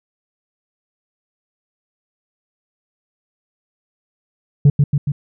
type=tone with echo; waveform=sine; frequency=143.1 Hz; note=D3; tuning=45 cents flat; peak=-3 dBFS; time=4.65-4.7 s; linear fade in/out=5 ms; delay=140 ms; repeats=3; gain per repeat=-4 dB; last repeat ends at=5.12 s; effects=tanh soft clip ceiling -5 dBFS